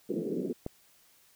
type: band-pass noise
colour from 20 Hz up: white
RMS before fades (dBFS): -33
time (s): 0.09-0.53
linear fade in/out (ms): 10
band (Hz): 170 to 450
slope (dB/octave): 48
type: click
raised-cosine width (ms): 2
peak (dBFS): -21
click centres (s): 0.664
effects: white hiss -63 dBFS RMS until 1.35 s